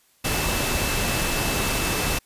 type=tone in noise; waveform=sine; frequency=2637 Hz; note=E7; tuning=in tune; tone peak=-32 dBFS; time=0.24-2.19 s; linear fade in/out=10 ms; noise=pink; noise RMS=-24 dBFS; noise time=0.24-2.19 s; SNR=-11 dB; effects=white hiss -61 dBFS RMS until 2.25 s + resampled to 32000 Hz